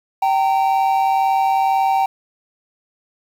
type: tone pair together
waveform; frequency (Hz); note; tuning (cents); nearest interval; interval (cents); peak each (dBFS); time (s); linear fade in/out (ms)
triangle; 776 / 918; G5 / A#5; -18 / -27; minor third; 291; -13 / -18; 0.22-2.06; 5
effects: 7-bit